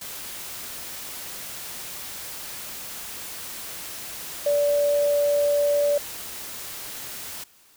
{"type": "tone in noise", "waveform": "sine", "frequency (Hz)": 579, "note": "D5", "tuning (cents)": -25, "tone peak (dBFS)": -18, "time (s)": [4.46, 5.98], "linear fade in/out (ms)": 5, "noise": "white", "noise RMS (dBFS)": -36, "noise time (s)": [0.01, 7.44], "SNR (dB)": 15, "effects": ["white hiss -56 dBFS RMS until 7.76 s"]}